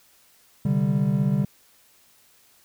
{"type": "chord", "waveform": "triangle", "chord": "C suspended second", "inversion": "none", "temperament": "equal", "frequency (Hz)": [130.81, 146.83, 196], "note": ["C3", "D3", "G3"], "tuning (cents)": [0, 0, 0], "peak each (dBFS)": [-24, -21, -21], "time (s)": [0.65, 1.45], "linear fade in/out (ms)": 5, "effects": ["white hiss -58 dBFS RMS until 2.64 s"]}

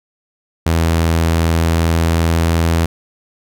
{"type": "tone with pitch glide", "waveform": "sawtooth", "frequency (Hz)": [82.41, 82.98], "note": ["E2", "E2"], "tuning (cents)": [0, 12], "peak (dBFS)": -8, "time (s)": [0.66, 2.86], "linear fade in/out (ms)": 5, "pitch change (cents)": 12, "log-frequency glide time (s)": [1.39, 2.62], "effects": []}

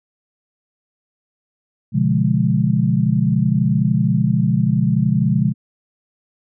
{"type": "chord", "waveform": "sine", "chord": "B diminished seventh", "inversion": "none", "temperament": "equal with one note detuned", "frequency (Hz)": [123.47, 144.06, 174.61, 207.7], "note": ["B2", "D3", "F3", "Ab3"], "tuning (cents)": [0, -33, 0, 0], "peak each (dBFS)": -19, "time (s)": [1.92, 5.54], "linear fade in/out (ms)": 50, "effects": []}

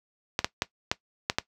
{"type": "clicks", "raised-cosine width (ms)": 0.2, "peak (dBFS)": -6, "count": 6, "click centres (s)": [0.391, 0.445, 0.621, 0.915, 1.299, 1.385], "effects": ["noise-tail reverb RT60 0.1 s tail -18 dB re dry", "high-pass 60 Hz 12 dB/octave"]}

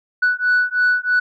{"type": "beating tone pair", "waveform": "sine", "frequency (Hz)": [1480, 1483.1], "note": ["F#6", "F#6"], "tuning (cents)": [0, 4], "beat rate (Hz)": 3.1, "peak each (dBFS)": -16, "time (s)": [0.22, 1.2], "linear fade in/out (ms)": 10, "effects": ["tanh soft clip ceiling -10 dBFS"]}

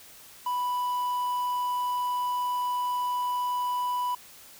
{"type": "tone with quantisation", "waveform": "triangle", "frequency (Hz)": 987.8, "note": "B5", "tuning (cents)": 0, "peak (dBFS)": -24, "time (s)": [0.46, 4.15], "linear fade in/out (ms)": 5, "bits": 8, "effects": ["white hiss -50 dBFS RMS until 4.59 s"]}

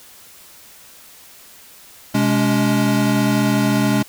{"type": "tone cluster", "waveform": "square", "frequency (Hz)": [127.5, 209, 283.2], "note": ["C3", "G#3", "C#4"], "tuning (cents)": [-44, 11, 37], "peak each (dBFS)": [-22, -18, -20], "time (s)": [2.14, 4.03], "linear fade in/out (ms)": 10, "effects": ["white hiss -44 dBFS RMS until 4.08 s"]}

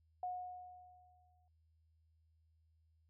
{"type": "tone with exponential decay", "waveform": "sine", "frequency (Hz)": 726, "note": "F#5", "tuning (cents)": -33, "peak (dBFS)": -37, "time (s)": [0.23, 1.48], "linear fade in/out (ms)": 2, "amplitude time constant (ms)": 270, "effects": ["added 80 Hz sine -70 dBFS peak until 3.09 s"]}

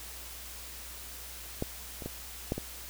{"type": "clicks", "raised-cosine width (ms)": 2, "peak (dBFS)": [-17, -28, -22, -16, -21], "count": 5, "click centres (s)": [1.624, 2.022, 2.06, 2.521, 2.58], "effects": ["added 60 Hz sine -49 dBFS peak until 2.89 s", "white hiss -45 dBFS RMS until 2.89 s"]}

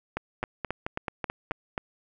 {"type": "two click trains", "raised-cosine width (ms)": 0.5, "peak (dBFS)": [-15, -14], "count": [6, 7], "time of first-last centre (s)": [[0.43, 1.517], [0.17, 1.779]], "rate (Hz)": [4.6, 3.73], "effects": []}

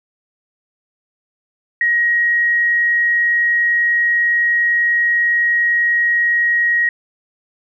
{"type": "tone", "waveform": "sine", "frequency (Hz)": 1891, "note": "A#6", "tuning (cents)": 24, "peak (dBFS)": -12, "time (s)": [1.81, 6.89], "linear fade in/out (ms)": 2, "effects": []}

